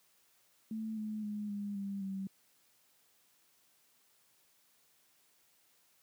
sine tone with pitch steps, 220 / 214.4 / 208.9 / 203.5 / 198.28 / 193.19 Hz, A3 / A3 / G#3 / G#3 / G3 / G3, 0 / -45 / +10 / -35 / +20 / -25 cents, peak -36 dBFS, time 0.71-2.27 s, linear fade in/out 2 ms, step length 260 ms, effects white hiss -70 dBFS RMS until 6.02 s + high-pass 100 Hz 12 dB/octave

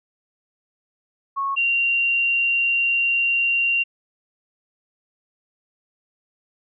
sine tone pair in turn, 1100 / 2764 Hz, C#6 / F7, -14 / -19 cents, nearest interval octave + major third, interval 1595 cents, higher second, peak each -21 / -17 dBFS, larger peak second, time 1.36-1.56 / 1.56-3.84 s, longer second, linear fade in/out 20 ms, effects none

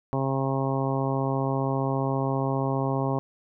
harmonic tone, 134.9 Hz, C#3, 47 cents flat, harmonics 1 / 2 / 3 / 4 / 5 / 6 / 7 / 8, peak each -27 / -30 / -32 / -33 / -34 / -35 / -35 / -36 dBFS, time 0.13-3.19 s, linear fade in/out 0 ms, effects none

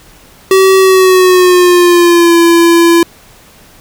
square tone with pitch glide, 381.9 to 338.3 Hz, G4 to E4, -45 to +45 cents, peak -4 dBFS, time 0.51-3.03 s, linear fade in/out 2 ms, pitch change -210 cents, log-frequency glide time 0.78-2.36 s, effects pink hiss -40 dBFS RMS until 3.8 s

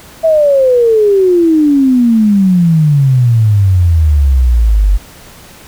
sine exponential sweep, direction down, 659.3 to 46.25 Hz, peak -5 dBFS, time 0.23-4.98 s, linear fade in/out 20 ms, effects pink hiss -36 dBFS RMS until 5.67 s

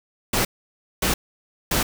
pink noise bursts, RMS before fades -21 dBFS, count 3, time 0.33-1.83 s, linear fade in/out 5 ms, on 120 ms, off 570 ms, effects none

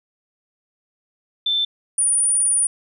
sine tone pair in turn, 3543 / 9459 Hz, A7 / D9, +11 / +11 cents, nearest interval octave + perfect fourth, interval 1700 cents, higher second, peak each -17 / -15 dBFS, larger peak second, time 1.46-1.65 / 1.98-2.67 s, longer second, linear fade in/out 5 ms, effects none

